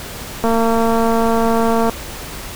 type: click train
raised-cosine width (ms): 1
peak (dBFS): -4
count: 333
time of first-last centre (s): 0.44-1.896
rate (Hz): 228
effects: added 50 Hz sine -38 dBFS peak until 2.55 s + pink hiss -30 dBFS RMS until 2.55 s